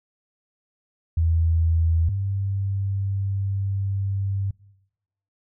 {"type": "tone pair in turn", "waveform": "sine", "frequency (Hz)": [82.3, 98.18], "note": ["E2", "G2"], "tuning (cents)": [-2, 3], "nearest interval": "minor third", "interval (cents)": 305, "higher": "second", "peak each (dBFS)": [-17, -22], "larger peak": "first", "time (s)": [[1.17, 2.09], [2.09, 4.51]], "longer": "second", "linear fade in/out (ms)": 5, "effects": ["noise-tail reverb RT60 0.9 s tail -23 dB re dry"]}